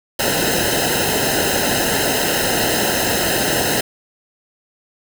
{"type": "noise with comb filter", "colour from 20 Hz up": "pink", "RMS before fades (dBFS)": -18, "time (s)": [0.19, 3.81], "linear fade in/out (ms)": 5, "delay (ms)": 0.87, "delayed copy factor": -1, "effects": []}